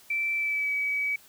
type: tone with pitch glide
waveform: sine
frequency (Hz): 2333 to 2278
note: D7 to C#7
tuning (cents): -12 to +47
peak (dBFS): -25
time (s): 0.1-1.16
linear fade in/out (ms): 5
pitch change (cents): -41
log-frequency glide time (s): 0.35-0.73
effects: white hiss -55 dBFS RMS until 1.28 s